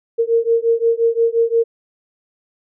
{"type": "beating tone pair", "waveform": "sine", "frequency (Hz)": [458.3, 464], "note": ["A#4", "A#4"], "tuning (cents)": [-29, -8], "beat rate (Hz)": 5.7, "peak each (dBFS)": -16, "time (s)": [0.18, 1.64], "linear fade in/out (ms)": 20, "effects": []}